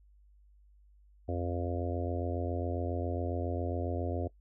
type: harmonic tone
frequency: 87.3 Hz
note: F2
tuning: in tune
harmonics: 1 / 3 / 4 / 5 / 6 / 7 / 8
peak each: -34 / -39 / -40 / -41 / -42 / -42 / -43 dBFS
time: 1.28-4.28 s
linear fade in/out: 10 ms
effects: noise-tail reverb RT60 0.1 s tail -19 dB re dry + added 50 Hz sine -58 dBFS peak until 4.4 s